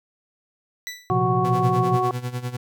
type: tone with exponential decay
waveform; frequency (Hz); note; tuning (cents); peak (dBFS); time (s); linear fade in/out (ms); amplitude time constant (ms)
20% pulse; 1975.5; B6; 0; -22; 0.87-1.16; 0; 63
type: chord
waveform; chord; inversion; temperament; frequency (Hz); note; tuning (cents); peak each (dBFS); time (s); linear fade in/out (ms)
triangle; Bb suspended second; none; equal; 116.54 / 130.81 / 174.61; Bb2 / C3 / F3; 0 / 0 / 0; -24 / -23 / -24; 1.1-1.97; 10
type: harmonic tone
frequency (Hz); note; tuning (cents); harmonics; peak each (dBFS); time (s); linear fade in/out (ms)
370; F#4; 0; 1 / 2 / 3; -24 / -24 / -24; 1.1-2.11; 0
type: tone with tremolo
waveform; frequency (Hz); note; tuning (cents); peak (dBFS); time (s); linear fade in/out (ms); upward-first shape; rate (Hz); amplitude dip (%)
40% pulse; 123.8; B2; +5; -23; 1.44-2.57; 10; sine; 10; 80
effects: none